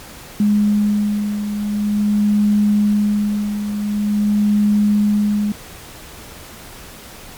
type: beating tone pair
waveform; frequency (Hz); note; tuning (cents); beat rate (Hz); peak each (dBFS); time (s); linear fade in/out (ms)
sine; 207.7 / 208.16; G#3 / G#3; 0 / +4; 0.46; -14 / -21; 0.4-5.52; 2
effects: pink hiss -37 dBFS RMS until 7.37 s + MP3 96 kbps